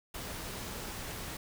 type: noise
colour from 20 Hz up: pink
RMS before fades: -41 dBFS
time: 0.14-1.37 s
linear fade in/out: 5 ms
effects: none